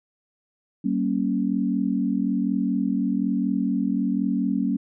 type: chord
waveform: sine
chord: G diminished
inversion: none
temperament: equal with one note detuned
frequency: 191.96 / 233.1 / 277.2 Hz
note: G3 / Bb3 / Db4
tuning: -36 / 0 / 0 cents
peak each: -25 dBFS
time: 0.84-4.77 s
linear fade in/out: 10 ms
effects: none